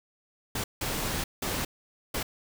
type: noise bursts at uneven times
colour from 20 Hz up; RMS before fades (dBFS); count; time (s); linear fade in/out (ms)
pink; -31; 4; 0.55-0.64 / 0.81-1.24 / 1.42-1.65 / 2.14-2.23; 5
effects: none